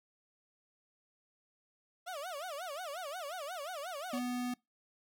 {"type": "tone with vibrato", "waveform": "30% pulse", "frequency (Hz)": 647, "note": "E5", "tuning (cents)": -32, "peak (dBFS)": -37, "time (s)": [2.06, 4.2], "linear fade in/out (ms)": 20, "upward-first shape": "sine", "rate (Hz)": 5.6, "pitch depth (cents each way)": 260}
{"type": "tone", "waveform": "square", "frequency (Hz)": 246.9, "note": "B3", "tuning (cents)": 0, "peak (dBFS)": -35, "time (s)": [4.13, 4.54], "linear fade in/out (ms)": 5}
{"effects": ["noise-tail reverb RT60 0.2 s tail -24 dB re dry"]}